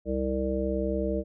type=harmonic tone with a mistuned harmonic; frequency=65.41 Hz; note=C2; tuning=in tune; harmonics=1 / 3 / 5 / 7 / 9; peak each=-32 / -32 / -32 / -32 / -32 dBFS; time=0.05-1.24 s; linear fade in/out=50 ms; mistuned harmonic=1; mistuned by=+34 cents; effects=none